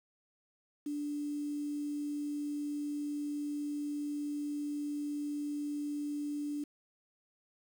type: tone with quantisation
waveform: sine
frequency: 292.6 Hz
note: D4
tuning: 6 cents flat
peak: -34 dBFS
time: 0.86-6.64 s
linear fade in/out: 5 ms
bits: 9
effects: none